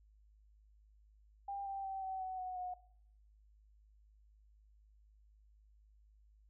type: tone with pitch steps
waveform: sine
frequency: 796 / 784.1 / 772.4 / 760.9 / 749.6 / 738.4 / 727.4 Hz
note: G5 / G5 / G5 / F#5 / F#5 / F#5 / F#5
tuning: +26 / 0 / -26 / +48 / +22 / -4 / -30 cents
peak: -39 dBFS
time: 1.48-2.74 s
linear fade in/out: 5 ms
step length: 180 ms
effects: noise-tail reverb RT60 0.7 s tail -17 dB re dry + added 52 Hz sine -63 dBFS peak until 6.49 s

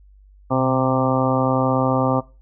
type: harmonic tone with a mistuned harmonic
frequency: 130.81 Hz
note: C3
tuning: in tune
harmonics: 1 / 2 / 3 / 4 / 5 / 6 / 7 / 8 / 9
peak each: -23 / -21 / -31 / -23 / -26 / -26 / -27 / -31 / -26 dBFS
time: 0.5-2.21 s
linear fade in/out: 20 ms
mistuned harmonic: 1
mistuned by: -40 cents
effects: noise-tail reverb RT60 0.3 s tail -20 dB re dry + added 49 Hz sine -46 dBFS peak until 2.41 s

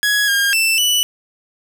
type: tone with pitch steps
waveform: sawtooth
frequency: 1672 / 1616 / 2665 / 2965 Hz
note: G#6 / G#6 / E7 / F#7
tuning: +11 / -48 / +18 / +3 cents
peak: -10 dBFS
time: 0.03-1.03 s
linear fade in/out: 0 ms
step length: 250 ms
effects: none

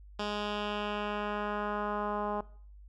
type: tone with low-pass filter sweep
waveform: 10% pulse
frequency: 207.7 Hz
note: G#3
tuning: in tune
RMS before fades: -34 dBFS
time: 0.19-2.41 s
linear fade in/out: 5 ms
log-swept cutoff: 4400 to 940 Hz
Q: 1.7
effects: noise-tail reverb RT60 0.5 s tail -20 dB re dry + added 50 Hz sine -49 dBFS peak until 2.88 s

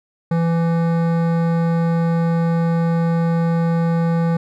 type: tone with hard clipping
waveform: sine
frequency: 167.1 Hz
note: E3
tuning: 24 cents sharp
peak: -17 dBFS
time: 0.31-4.37 s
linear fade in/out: 5 ms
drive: 15 dB
effects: none

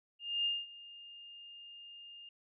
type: tone with ADSR envelope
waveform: sine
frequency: 2818 Hz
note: F7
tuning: 15 cents sharp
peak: -29 dBFS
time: 0.19-2.29 s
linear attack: 260 ms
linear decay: 210 ms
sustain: -20 dB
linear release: 3 ms
effects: none

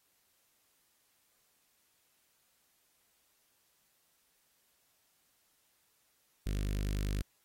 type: tone with notch filter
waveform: sawtooth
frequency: 50.1 Hz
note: G1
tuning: 38 cents sharp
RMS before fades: -34 dBFS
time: 6.46-7.22 s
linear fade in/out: 5 ms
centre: 880 Hz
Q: 0.51
effects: white hiss -73 dBFS RMS until 7.44 s + AAC 48 kbps

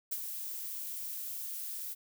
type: noise with ADSR envelope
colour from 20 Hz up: violet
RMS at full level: -33 dBFS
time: 0.11-1.95 s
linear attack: 13 ms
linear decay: 46 ms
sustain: -7 dB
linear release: 28 ms
effects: none

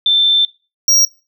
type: tone pair in turn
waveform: sine / square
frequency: 3553 / 5640 Hz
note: A7 / F8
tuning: +16 / +16 cents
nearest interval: minor sixth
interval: 800 cents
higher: second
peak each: -9 dBFS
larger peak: neither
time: 0.06-0.45 / 0.88-1.05 s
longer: first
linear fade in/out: 2 ms
effects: noise-tail reverb RT60 0.3 s tail -20 dB re dry

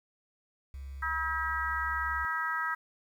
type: tone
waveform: sine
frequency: 68 Hz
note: C#2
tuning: 33 cents flat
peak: -39 dBFS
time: 0.74-2.25 s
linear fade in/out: 0 ms
type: harmonic tone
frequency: 321 Hz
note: E4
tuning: 46 cents flat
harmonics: 3 / 4 / 5 / 6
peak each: -38 / -33 / -34 / -37 dBFS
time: 1.02-2.75 s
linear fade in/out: 10 ms
effects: 10-bit

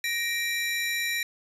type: tone cluster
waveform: square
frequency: 1871 / 2344 / 3925 Hz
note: A#6 / D7 / B7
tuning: +6 / -4 / -11 cents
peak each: -31 / -31 / -33 dBFS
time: 0.04-1.23 s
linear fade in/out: 2 ms
effects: resampled to 32000 Hz

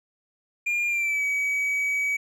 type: tone with pitch glide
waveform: triangle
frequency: 2408 to 2273 Hz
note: D7 to C#7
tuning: +43 to +43 cents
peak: -21 dBFS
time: 0.66-2.17 s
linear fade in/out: 10 ms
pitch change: -100 cents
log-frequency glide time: 0.87-1.24 s
effects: none

